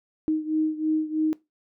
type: beating tone pair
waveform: sine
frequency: 311.1 / 314.2 Hz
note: D#4 / D#4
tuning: 0 / +17 cents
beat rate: 3.1 Hz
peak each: -24 / -27 dBFS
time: 0.28-1.33 s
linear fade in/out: 0 ms
effects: noise-tail reverb RT60 0.2 s tail -20 dB re dry